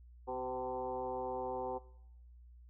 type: tone with frequency modulation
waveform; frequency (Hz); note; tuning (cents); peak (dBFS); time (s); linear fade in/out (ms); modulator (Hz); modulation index
sine; 639; D#5; +46; -36; 0.27-1.79; 20; 128; 2.4
effects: noise-tail reverb RT60 0.8 s tail -20 dB re dry + added 60 Hz sine -54 dBFS peak until 2.69 s